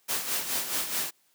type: noise with tremolo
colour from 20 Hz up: white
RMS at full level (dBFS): -28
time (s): 0.08-1.11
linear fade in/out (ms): 20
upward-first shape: sine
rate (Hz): 4.7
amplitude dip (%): 60
effects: white hiss -67 dBFS RMS until 1.34 s + high-pass 150 Hz 12 dB/octave